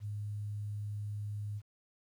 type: tone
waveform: sine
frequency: 103.83 Hz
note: G#2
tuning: in tune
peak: -36 dBFS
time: 0-1.62 s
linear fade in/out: 50 ms
effects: 11-bit